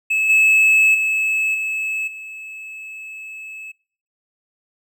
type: tone with level steps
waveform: triangle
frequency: 2597 Hz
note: E7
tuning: 26 cents flat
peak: -14 / -9 / -15 / -19 / -30 dBFS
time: 0.1-3.72 s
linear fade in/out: 10 ms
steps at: 0.29 / 0.94 / 1.54 / 2.07 s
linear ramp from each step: 10 ms
effects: noise-tail reverb RT60 0.6 s tail -26 dB re dry